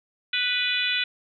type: harmonic tone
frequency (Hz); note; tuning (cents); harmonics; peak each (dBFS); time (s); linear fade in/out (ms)
493.9; B4; 0; 3 / 4 / 5 / 6 / 7 / 8; -30 / -32 / -27 / -30 / -28 / -32; 0.33-1.04; 5
effects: none